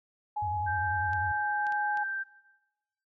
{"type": "tone with pitch glide", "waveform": "sine", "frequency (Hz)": [840, 833.7], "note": ["G#5", "G#5"], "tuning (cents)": [19, 6], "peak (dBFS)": -29, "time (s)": [0.36, 2.04], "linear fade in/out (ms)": 10, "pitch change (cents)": -13, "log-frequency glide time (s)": [1.34, 1.5]}
{"type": "tone with vibrato", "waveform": "sine", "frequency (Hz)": 92.5, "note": "F#2", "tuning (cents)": 0, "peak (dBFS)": -35, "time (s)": [0.42, 1.32], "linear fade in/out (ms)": 5, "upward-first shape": "triangle", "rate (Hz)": 10, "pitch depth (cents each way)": 200}
{"type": "tone", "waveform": "sine", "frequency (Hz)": 1568, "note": "G6", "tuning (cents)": 0, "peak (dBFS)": -31, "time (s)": [0.66, 2.24], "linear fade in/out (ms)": 20}
{"type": "clicks", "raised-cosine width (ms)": 0.2, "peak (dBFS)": -30, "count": 4, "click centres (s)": [1.133, 1.668, 1.723, 1.973]}
{"effects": ["noise-tail reverb RT60 1.0 s tail -18 dB re dry"]}